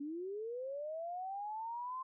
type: linear sweep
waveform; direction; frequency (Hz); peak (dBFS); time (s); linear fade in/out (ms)
sine; up; 277.2 to 1051; -39; 0-2.03; 10
effects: none